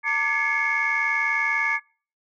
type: tone cluster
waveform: sine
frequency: 906 / 1175 / 1697 / 2155 / 2235 Hz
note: A#5 / D6 / G#6 / C#7 / C#7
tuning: -50 / +1 / +37 / -49 / +14 cents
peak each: -30 / -30 / -25 / -24 / -26 dBFS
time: 0.03-1.8 s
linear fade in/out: 50 ms
effects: noise-tail reverb RT60 0.4 s tail -24 dB re dry + tanh soft clip ceiling -13 dBFS